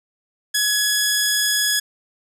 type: tone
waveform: 10% pulse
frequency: 1683 Hz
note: G#6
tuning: 23 cents sharp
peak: -8 dBFS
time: 0.54-1.8 s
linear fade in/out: 10 ms
effects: none